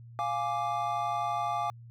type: chord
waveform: triangle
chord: D diminished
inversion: first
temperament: equal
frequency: 698.5 / 830.6 / 1174.7 Hz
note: F5 / Ab5 / D6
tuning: 0 / 0 / 0 cents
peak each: -31 dBFS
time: 0.19-1.7 s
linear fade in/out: 0 ms
effects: added 117 Hz sine -46 dBFS peak until 1.9 s